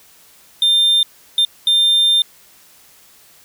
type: tone bursts at uneven times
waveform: triangle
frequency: 3600 Hz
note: A7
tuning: 39 cents sharp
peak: -9 dBFS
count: 3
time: 0.62-1.03 / 1.38-1.45 / 1.67-2.22 s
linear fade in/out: 2 ms
effects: white hiss -48 dBFS RMS until 3.44 s